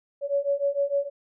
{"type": "beating tone pair", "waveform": "sine", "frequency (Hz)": [560, 566.6], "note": ["C#5", "C#5"], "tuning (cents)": [18, 38], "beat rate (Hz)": 6.6, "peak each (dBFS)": [-26, -25], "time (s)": [0.21, 1.1], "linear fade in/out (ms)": 50, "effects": []}